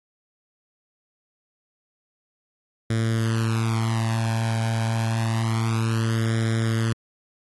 sawtooth tone with flanger, 113 Hz, A2, 47 cents sharp, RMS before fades -23 dBFS, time 2.9-6.93 s, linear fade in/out 5 ms, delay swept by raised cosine 0.56 to 1.28 ms, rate 0.28 Hz, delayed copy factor +0.8, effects AAC 32 kbps

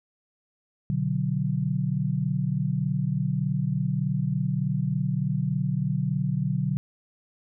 sine chord, B minor, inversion none, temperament equal, 123.47 / 146.83 / 185 Hz, B2 / D3 / F#3, 0 / 0 / 0 cents, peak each -29 / -26 / -28 dBFS, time 0.9-6.77 s, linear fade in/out 0 ms, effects none

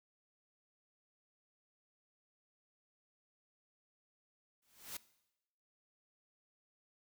white noise with exponential growth, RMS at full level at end -41 dBFS, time 4.62-4.97 s, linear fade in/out 5 ms, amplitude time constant 75 ms, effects noise-tail reverb RT60 0.9 s tail -19 dB re dry

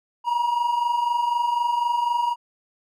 triangle tone pair together, 934 / 958 Hz, A#5 / A#5, +3 / +47 cents, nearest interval unison, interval 44 cents, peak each -25 / -19 dBFS, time 0.24-2.36 s, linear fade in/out 50 ms, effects none

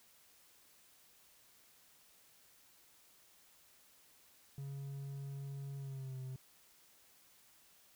triangle tone with pitch glide, 138.59 to 130.06 Hz, C#3 to C3, 0 to -10 cents, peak -40 dBFS, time 4.58-6.36 s, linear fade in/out 2 ms, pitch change -110 cents, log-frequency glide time 5.77-6.18 s, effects white hiss -66 dBFS RMS until 7.95 s

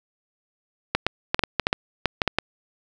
clicks, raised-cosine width 0.3 ms, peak -3 dBFS, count 12, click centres 0.95 / 1.066 / 1.345 / 1.393 / 1.437 / 1.597 / 1.669 / 1.729 / 2.057 / 2.218 / 2.277 / 2.386 s, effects none

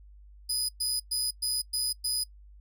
25% pulse tone bursts, 4982 Hz, D#8, 1 cent sharp, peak -22 dBFS, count 6, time 0.49-2.24 s, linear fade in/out 10 ms, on 200 ms, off 110 ms, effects noise-tail reverb RT60 0.1 s tail -25 dB re dry + added 50 Hz sine -49 dBFS peak until 2.6 s

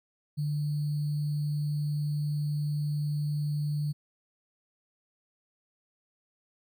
sine tone with sample-and-hold, 148.1 Hz, D3, 15 cents sharp, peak -27 dBFS, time 0.37-3.93 s, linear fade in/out 20 ms, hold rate 4410 Hz, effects none

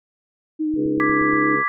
sine tone with vibrato, 309.2 Hz, D#4, 11 cents flat, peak -19 dBFS, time 0.59-1.57 s, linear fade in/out 20 ms, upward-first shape triangle, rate 8.2 Hz, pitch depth 28 cents each way
click train, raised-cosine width 5 ms, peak -26 dBFS, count 6, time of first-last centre 0.74-1.335 s, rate 8.41 Hz
harmonic tone, 69.3 Hz, C#2, in tune, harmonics 2 / 3 / 4 / 5 / 6 / 7, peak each -34 / -35 / -31 / -32 / -27 / -30 dBFS, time 0.75-1.64 s, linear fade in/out 50 ms
sine chord, G# diminished, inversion second, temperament equal, 1174.7 / 1661.2 / 1975.5 Hz, D6 / G#6 / B6, 0 / 0 / 0 cents, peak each -21 / -27 / -22 dBFS, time 1-1.68 s, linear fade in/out 0 ms
effects none

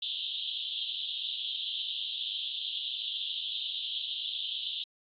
white band-pass noise, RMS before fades -36 dBFS, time 0.02-4.84 s, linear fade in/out 5 ms, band 3000 to 3800 Hz, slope 96 dB/octave, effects AAC 48 kbps

